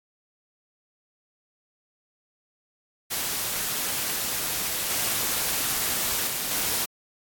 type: noise with level steps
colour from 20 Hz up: white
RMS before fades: -28 / -26 / -29 / -26 dBFS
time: 3.1-6.86 s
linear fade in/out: 20 ms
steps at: 4.9 / 6.27 / 6.51 s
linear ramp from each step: 2 ms
effects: AAC 64 kbps